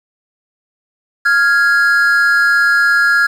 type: tone pair together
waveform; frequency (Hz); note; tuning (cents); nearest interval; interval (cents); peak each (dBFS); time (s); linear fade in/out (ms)
triangle; 1398.1 / 1661.2; F6 / G#6; +1 / 0; minor third; 299; -10; 1.25-3.27; 10
effects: 7-bit